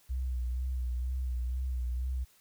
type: tone with vibrato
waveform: sine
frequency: 62.6 Hz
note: B1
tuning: 24 cents sharp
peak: -30 dBFS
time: 0.09-2.25 s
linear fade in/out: 20 ms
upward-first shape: sine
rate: 2.1 Hz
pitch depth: 48 cents each way
effects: white hiss -64 dBFS RMS until 2.4 s